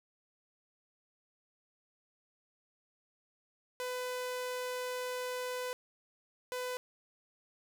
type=tone bursts at uneven times; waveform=sawtooth; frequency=501 Hz; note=B4; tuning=25 cents sharp; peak=-32 dBFS; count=2; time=3.8-5.73 / 6.52-6.77 s; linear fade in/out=0 ms; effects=none